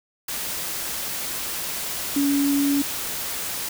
sine tone in noise, 282.1 Hz, C#4, 30 cents sharp, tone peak -18 dBFS, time 2.16-2.82 s, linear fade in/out 5 ms, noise white, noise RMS -29 dBFS, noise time 0.28-3.69 s, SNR +8 dB, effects none

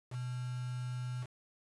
sine tone with quantisation, 124.6 Hz, B2, 16 cents sharp, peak -36 dBFS, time 0.1-1.27 s, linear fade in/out 50 ms, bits 8, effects resampled to 24000 Hz

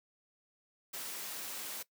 white noise, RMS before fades -42 dBFS, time 0.93-1.83 s, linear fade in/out 10 ms, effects noise-tail reverb RT60 0.1 s tail -19 dB re dry + high-pass 200 Hz 12 dB/octave

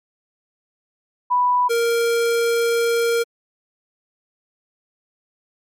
sine / square tone pair in turn, 987.8 / 466.2 Hz, B5 / A#4, 0 / 0 cents, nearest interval octave + minor second, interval 1300 cents, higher first, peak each -14 / -17 dBFS, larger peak first, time 1.3-1.69 / 1.69-3.24 s, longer second, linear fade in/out 20 ms, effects MP3 64 kbps

